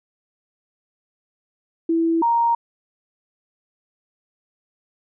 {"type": "tone pair in turn", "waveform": "sine", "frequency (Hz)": [330, 933.4], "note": ["E4", "A#5"], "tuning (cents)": [2, 2], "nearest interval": "octave + tritone", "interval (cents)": 1800, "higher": "second", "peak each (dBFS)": [-16, -15], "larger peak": "second", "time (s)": [[1.89, 2.22], [2.22, 2.55]], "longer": "neither", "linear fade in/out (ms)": 5, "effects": []}